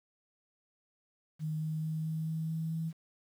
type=tone with pitch steps; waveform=sine; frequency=155.56 / 156.64 / 157.73 / 158.83 / 159.93 / 161.05 / 162.17 Hz; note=D#3 / D#3 / D#3 / D#3 / D#3 / E3 / E3; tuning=0 / +12 / +24 / +36 / +48 / -40 / -28 cents; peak=-32 dBFS; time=1.39-2.93 s; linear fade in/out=50 ms; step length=220 ms; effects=10-bit